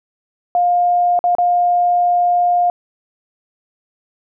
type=tone with dropouts; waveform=sine; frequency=707 Hz; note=F5; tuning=21 cents sharp; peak=-11 dBFS; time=0.55-2.7 s; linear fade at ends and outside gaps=1 ms; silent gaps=1.191-1.24 / 1.351-1.384 s; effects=none